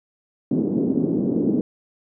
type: band-pass noise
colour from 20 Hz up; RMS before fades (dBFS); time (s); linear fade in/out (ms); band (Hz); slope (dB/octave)
pink; -21; 0.51-1.61; 2; 200 to 350; 24
effects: none